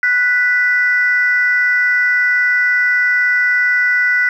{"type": "tone pair together", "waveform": "sine", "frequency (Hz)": [1479, 1978.6], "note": ["F#6", "B6"], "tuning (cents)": [-1, 3], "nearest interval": "perfect fourth", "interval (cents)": 504, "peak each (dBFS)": -13, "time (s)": [0.03, 4.29], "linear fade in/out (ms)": 2, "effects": ["tanh soft clip ceiling -4 dBFS", "8-bit"]}